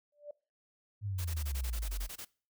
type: tone with exponential growth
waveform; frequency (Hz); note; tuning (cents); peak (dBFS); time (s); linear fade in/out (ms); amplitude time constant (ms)
sine; 587.3; D5; 0; -38; 0.12-0.31; 5; 40
type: exponential sweep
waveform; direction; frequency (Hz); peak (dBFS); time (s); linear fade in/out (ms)
sine; down; 106.7 to 41.97; -33; 1.01-2.09; 50
type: noise bursts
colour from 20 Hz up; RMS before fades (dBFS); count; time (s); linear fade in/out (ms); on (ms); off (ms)
white; -44; 12; 1.18-2.25; 10; 69; 22
effects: noise-tail reverb RT60 0.4 s tail -23 dB re dry